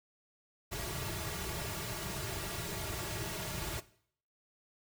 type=noise with comb filter; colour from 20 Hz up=pink; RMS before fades=-39 dBFS; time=0.71-3.81 s; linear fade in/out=20 ms; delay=3.9 ms; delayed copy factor=-0.85; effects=noise-tail reverb RT60 0.6 s tail -18 dB re dry